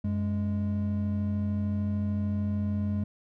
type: tone pair together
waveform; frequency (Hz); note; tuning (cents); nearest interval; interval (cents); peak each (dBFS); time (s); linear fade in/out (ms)
triangle; 93.5 / 207.1; F#2 / G#3; +19 / -5; octave + major second; 1376; -27; 0.04-3.04; 5
effects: none